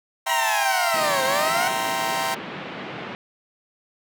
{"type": "chord", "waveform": "sawtooth", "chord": "C dominant seventh", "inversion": "first", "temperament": "equal with one note detuned", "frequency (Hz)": [659.3, 776.8, 932.3, 1046.5], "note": ["E5", "G5", "Bb5", "C6"], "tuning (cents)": [0, -16, 0, 0], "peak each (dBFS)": [-26, -24, -24, -26], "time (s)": [0.26, 2.35], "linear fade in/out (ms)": 10}
{"type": "linear two-way sweep", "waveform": "20% pulse", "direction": "down then up", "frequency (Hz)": [964, 516, 746], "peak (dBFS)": -17, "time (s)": [0.29, 1.68], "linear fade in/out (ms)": 5, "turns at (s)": 1.24}
{"type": "band-pass noise", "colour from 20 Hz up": "pink", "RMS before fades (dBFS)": -34, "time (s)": [0.94, 3.15], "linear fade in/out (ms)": 0, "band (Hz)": [150, 3200], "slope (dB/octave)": 24}
{"effects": []}